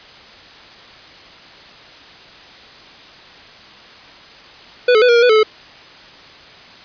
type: tone with pitch steps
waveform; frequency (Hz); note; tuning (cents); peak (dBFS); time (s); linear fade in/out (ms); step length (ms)
square; 493.5 / 432 / 495.9 / 474.4 / 470.2 / 493 / 435.3 / 432; B4 / A4 / B4 / A#4 / A#4 / B4 / A4 / A4; -1 / -32 / +7 / +30 / +15 / -3 / -19 / -32; -9; 4.88-5.432; 5; 69
effects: white hiss -40 dBFS RMS until 6.84 s + resampled to 11025 Hz